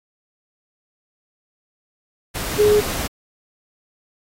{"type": "tone in noise", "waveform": "sine", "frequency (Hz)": 418.8, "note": "G#4", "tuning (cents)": 15, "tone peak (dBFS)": -11, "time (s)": [2.58, 2.81], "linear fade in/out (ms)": 20, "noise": "pink", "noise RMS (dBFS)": -26, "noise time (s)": [2.34, 3.08], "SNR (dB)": 12, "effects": ["AAC 48 kbps"]}